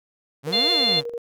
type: exponential two-way sweep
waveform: sawtooth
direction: up then down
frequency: 130.81 to 370 to 130.81 Hz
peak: -24 dBFS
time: 0.43-1.04 s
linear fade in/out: 50 ms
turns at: 0.71 s
type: tone with tremolo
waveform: sine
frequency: 472.6 Hz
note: A#4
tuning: 24 cents sharp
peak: -26 dBFS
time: 0.47-1.18 s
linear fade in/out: 2 ms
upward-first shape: square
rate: 12 Hz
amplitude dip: 60%
type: harmonic tone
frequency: 699 Hz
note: F5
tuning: 1 cent sharp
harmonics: 1 / 3 / 4 / 5 / 6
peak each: -31 / -32 / -32 / -22 / -20 dBFS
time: 0.52-1.01 s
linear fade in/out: 20 ms
effects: none